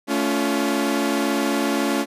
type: chord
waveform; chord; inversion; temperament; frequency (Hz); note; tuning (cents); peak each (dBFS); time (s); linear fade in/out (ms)
sawtooth; A augmented; none; equal with one note detuned; 220 / 281.7 / 349.2; A3 / C#4 / E#4; 0 / +28 / 0; -21 / -18 / -22; 0.07-2.06; 50
effects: resampled to 32000 Hz